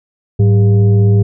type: tone with frequency modulation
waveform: sine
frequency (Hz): 105.3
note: G#2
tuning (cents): +24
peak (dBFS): -6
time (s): 0.39-1.23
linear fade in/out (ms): 10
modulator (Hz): 295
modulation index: 0.51
effects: none